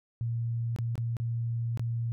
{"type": "tone with dropouts", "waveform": "sine", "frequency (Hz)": 116.54, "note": "A#2", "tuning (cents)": 0, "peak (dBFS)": -28, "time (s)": [0.21, 2.12], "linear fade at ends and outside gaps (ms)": 0, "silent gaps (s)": [[0.762, 0.787], [0.955, 0.979], [1.168, 1.2], [1.774, 1.795]], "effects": []}